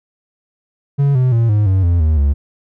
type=tone with pitch steps; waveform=triangle; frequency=140.8 / 127.63 / 115.69 / 104.87 / 95.06 / 86.17 / 78.11 / 70.81 Hz; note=C#3 / C3 / A#2 / G#2 / F#2 / F2 / D#2 / C#2; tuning=+27 / -43 / -13 / +17 / +47 / -23 / +7 / +37 cents; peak=-8 dBFS; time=0.98-2.34 s; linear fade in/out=20 ms; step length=170 ms; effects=none